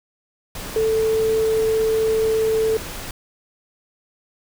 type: tone in noise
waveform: sine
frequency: 441.9 Hz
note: A4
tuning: 7 cents sharp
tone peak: -16 dBFS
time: 0.76-2.77 s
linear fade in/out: 2 ms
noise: pink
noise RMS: -32 dBFS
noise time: 0.55-3.11 s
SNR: +13 dB
effects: none